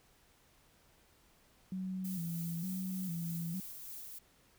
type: tone with vibrato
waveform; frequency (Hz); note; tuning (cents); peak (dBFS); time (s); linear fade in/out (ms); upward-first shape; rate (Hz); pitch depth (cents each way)
sine; 177.6; F3; +29; -36; 1.72-3.6; 2; square; 1.1; 91
type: noise with tremolo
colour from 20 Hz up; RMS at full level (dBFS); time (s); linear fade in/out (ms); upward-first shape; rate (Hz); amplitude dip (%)
violet; -46; 2.04-4.19; 10; sine; 3.3; 25
effects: pink hiss -67 dBFS RMS until 4.58 s